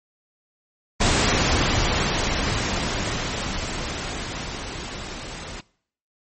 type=noise with level ramp; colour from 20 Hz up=pink; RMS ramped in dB=-18 to -35 dBFS; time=1-5.61 s; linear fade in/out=10 ms; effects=noise-tail reverb RT60 0.6 s tail -22 dB re dry + MP3 32 kbps